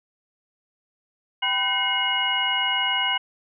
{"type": "tone cluster", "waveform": "sine", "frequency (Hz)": [781, 991, 1521, 2147, 2900], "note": ["G5", "B5", "F#6", "C7", "F#7"], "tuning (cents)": [-7, 6, 47, 44, -35], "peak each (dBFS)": [-31, -29, -30, -27, -23], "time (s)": [1.42, 3.18], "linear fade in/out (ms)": 10, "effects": []}